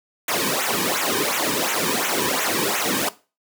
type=noise with flanger; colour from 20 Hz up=pink; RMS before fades=-22 dBFS; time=0.28-3.09 s; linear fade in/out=5 ms; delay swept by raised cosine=0.2 to 1.5 ms; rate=2.8 Hz; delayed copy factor=-0.9; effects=noise-tail reverb RT60 0.3 s tail -17 dB re dry + high-pass 200 Hz 12 dB/octave